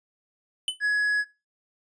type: tone with exponential decay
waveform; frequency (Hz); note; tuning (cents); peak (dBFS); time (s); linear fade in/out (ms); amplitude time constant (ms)
square; 3018; F#7; +34; -21; 0.68-0.8; 1; 26
type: tone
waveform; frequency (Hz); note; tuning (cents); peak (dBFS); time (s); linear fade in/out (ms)
triangle; 1681; G#6; +20; -19; 0.8-1.25; 50
effects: noise-tail reverb RT60 0.3 s tail -22 dB re dry + resampled to 22050 Hz